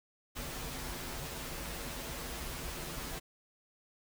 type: noise with comb filter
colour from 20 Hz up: pink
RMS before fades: -41 dBFS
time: 0.35-3.2 s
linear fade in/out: 20 ms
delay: 9.8 ms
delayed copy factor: -1
effects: none